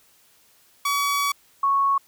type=tone pair in turn; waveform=sawtooth / sine; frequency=1135 / 1105.9 Hz; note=C#6 / C#6; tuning=+41 / -4 cents; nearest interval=unison; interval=45 cents; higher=first; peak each=-17 dBFS; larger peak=neither; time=0.85-1.32 / 1.63-1.98 s; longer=first; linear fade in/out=5 ms; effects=white hiss -58 dBFS RMS until 2.07 s